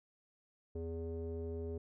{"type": "tone with low-pass filter", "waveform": "square", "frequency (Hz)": 82.41, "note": "E2", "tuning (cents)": 0, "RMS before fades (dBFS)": -41, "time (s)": [0.75, 1.78], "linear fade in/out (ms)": 5, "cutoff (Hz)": 450, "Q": 6.1, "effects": []}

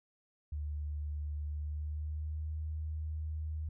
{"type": "tone with pitch glide", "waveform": "sine", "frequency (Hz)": [74.3, 77.63], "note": ["D2", "D#2"], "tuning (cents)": [21, -3], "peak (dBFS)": -35, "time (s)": [0.52, 3.69], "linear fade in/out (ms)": 5, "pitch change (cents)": 76, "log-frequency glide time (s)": [1.45, 2.56], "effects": []}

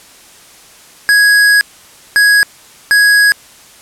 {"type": "tone bursts at uneven times", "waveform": "square", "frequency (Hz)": 1661.2, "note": "G#6", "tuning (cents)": 0, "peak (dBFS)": -6, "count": 3, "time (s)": [[1.09, 1.61], [2.16, 2.43], [2.91, 3.32]], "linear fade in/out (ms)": 0, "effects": ["white hiss -40 dBFS RMS until 3.81 s", "low-pass 11000 Hz 12 dB/octave"]}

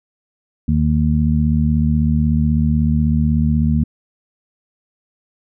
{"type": "harmonic tone", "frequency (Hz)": 76.2, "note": "D#2", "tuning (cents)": -36, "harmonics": [1, 2, 3], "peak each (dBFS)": [-17, -17, -17], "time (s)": [0.68, 3.84], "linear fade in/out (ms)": 5, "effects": []}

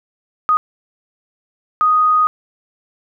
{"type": "tone bursts at uneven times", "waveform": "sine", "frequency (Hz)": 1244.5, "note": "D#6", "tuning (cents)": 0, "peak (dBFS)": -10, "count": 2, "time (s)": [[0.49, 0.57], [1.81, 2.27]], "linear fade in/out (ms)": 0, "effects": []}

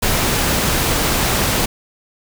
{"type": "noise", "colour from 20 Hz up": "pink", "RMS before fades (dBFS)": -17, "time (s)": [0.02, 1.66], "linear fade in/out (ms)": 10, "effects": []}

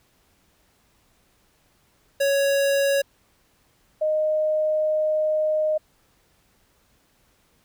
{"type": "tone pair in turn", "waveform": ["square", "sine"], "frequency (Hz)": [556, 618], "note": ["C#5", "D#5"], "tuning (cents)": [5, -12], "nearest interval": "major second", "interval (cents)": 183, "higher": "second", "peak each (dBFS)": -19, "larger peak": "neither", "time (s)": [[2.2, 3.02], [4.01, 5.78]], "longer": "second", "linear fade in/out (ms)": 10, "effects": ["pink hiss -63 dBFS RMS until 7.64 s"]}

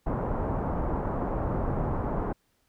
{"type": "low-pass noise", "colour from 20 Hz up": "pink", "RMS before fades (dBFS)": -29, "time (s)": [0.06, 2.33], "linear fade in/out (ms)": 10, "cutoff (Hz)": 1100, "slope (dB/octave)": 24, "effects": ["pink hiss -71 dBFS RMS until 2.68 s"]}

